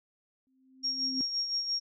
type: tone with exponential growth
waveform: sine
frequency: 261.6 Hz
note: C4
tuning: in tune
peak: -31 dBFS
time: 0.47-1.21 s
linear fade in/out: 0 ms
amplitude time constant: 160 ms
type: tone with tremolo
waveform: sine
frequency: 5570 Hz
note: F8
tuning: 5 cents flat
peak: -27 dBFS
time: 0.83-1.8 s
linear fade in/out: 20 ms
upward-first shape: sine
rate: 5.8 Hz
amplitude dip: 55%
effects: none